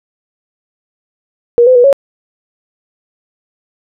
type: tone with pitch steps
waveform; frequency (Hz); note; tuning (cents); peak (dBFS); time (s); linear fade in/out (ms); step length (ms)
sine; 475.7 / 510 / 486.8 / 554; A#4 / C5 / B4 / C#5; +35 / -44 / -25 / -1; -3; 1.58-1.928; 0; 87
effects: none